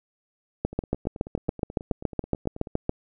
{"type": "two click trains", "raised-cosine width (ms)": 2, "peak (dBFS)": [-10, -24], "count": [17, 19], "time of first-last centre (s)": [[0.65, 2.894], [0.73, 2.672]], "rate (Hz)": [7.13, 9.27], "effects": []}